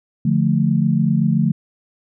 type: chord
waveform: sine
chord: D minor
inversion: none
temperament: equal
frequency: 146.83 / 174.61 / 220 Hz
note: D3 / F3 / A3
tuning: 0 / 0 / 0 cents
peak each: -18 dBFS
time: 0.25-1.52 s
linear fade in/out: 5 ms
effects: none